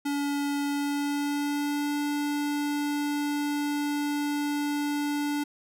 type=tone with pitch glide; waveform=square; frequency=285.4 to 291.4 Hz; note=D4 to D4; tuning=-49 to -13 cents; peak=-27 dBFS; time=0.05-5.44 s; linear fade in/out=10 ms; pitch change=+36 cents; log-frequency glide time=0.66-1.97 s; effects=none